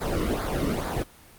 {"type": "noise with flanger", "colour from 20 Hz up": "brown", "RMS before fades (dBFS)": -27, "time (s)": [0, 1.04], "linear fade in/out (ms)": 20, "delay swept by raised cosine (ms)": [0.34, 1.26], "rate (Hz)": 2.3, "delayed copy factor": -0.8, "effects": ["pink hiss -51 dBFS RMS until 1.38 s", "Opus 32 kbps"]}